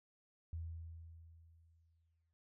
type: tone with exponential decay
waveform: sine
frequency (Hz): 82.41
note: E2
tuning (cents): 0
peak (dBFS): -40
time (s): 0.53-2.33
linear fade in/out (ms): 0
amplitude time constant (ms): 390
effects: noise-tail reverb RT60 0.1 s tail -26 dB re dry